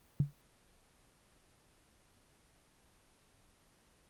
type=tone with exponential decay; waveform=sine; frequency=143.1 Hz; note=D3; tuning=45 cents flat; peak=-22 dBFS; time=0.2-0.33 s; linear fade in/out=2 ms; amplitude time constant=27 ms; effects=pink hiss -67 dBFS RMS until 4.09 s + Opus 24 kbps